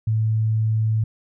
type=tone; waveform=sine; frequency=110 Hz; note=A2; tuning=in tune; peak=-17 dBFS; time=0.07-1.04 s; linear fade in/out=5 ms; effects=none